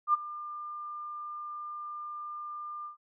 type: tone with ADSR envelope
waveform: sine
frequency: 1199 Hz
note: D6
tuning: 36 cents sharp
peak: -19 dBFS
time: 0.07-2.97 s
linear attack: 67 ms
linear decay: 19 ms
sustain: -18 dB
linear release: 120 ms
effects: none